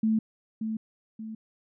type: tone with echo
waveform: sine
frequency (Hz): 220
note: A3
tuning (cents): 0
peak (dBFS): -21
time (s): 0.03-0.19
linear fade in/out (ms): 5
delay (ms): 580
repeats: 2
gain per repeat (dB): -7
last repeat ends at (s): 1.35
effects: none